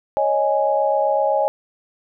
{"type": "chord", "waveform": "sine", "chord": "C# suspended second", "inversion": "none", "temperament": "equal", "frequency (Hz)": [554.4, 622.3, 830.6], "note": ["C#5", "D#5", "G#5"], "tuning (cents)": [0, 0, 0], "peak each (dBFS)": -20, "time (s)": [0.17, 1.48], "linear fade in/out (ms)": 0, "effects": []}